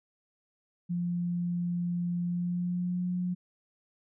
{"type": "tone with pitch glide", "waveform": "sine", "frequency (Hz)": [174.61, 179.52], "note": ["F3", "F3"], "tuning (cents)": [0, 48], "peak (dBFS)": -28, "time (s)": [0.89, 3.35], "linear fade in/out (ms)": 20, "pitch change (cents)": 48, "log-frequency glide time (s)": [2.24, 3.06], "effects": []}